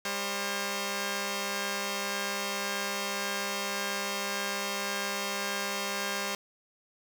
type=tone pair together; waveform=5% pulse; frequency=200.4 / 535 Hz; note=G3 / C5; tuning=+38 / +38 cents; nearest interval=octave + perfect fourth; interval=1700 cents; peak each=-22 dBFS; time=0.05-6.35 s; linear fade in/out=2 ms; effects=none